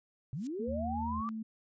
violet noise with exponential growth, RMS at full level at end -40 dBFS, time 0.33-0.47 s, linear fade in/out 1 ms, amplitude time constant 30 ms
sine linear sweep, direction up, 116.54 to 1188 Hz, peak -35 dBFS, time 0.33-1.29 s, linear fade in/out 0 ms
sine tone with pitch glide, 230.5 to 220.7 Hz, A#3 to A3, -19 to +5 cents, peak -36 dBFS, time 0.59-1.43 s, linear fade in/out 10 ms, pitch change -76 cents, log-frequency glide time 1.08-1.14 s
sine tone, 80.2 Hz, E2, 47 cents flat, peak -38 dBFS, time 0.67-1.22 s, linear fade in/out 20 ms
effects resampled to 16000 Hz

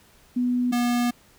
sine / square tone pair in turn, 246.9 / 241.7 Hz, B3 / B3, 0 / -37 cents, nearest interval unison, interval 37 cents, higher first, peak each -20 / -21 dBFS, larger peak first, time 0.36-0.72 / 0.72-1.11 s, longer second, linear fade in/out 10 ms, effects pink hiss -56 dBFS RMS until 1.38 s

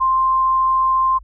sine tone, 1049 Hz, C6, 4 cents sharp, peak -13 dBFS, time 0-1.19 s, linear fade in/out 20 ms, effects added 50 Hz sine -39 dBFS peak until 1.23 s

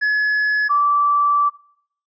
triangle / sine tone pair in turn, 1700 / 1161.7 Hz, G#6 / D6, +40 / -19 cents, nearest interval perfect fifth, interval 659 cents, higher first, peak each -13 dBFS, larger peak neither, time 0.01-0.69 / 0.69-1.5 s, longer second, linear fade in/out 20 ms, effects noise-tail reverb RT60 0.6 s tail -20 dB re dry + resampled to 16000 Hz

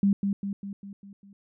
sine tone with echo, 198.9 Hz, G3, 25 cents sharp, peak -18 dBFS, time 0.03-0.13 s, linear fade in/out 2 ms, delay 200 ms, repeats 6, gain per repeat -5 dB, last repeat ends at 1.33 s, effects none

